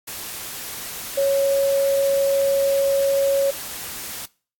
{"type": "tone in noise", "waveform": "sine", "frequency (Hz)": 553, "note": "C#5", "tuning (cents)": -4, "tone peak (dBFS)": -16, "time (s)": [1.17, 3.51], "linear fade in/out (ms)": 10, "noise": "white", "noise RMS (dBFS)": -32, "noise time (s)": [0.07, 4.26], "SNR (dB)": 13, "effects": ["noise-tail reverb RT60 0.4 s tail -23 dB re dry", "AAC 64 kbps"]}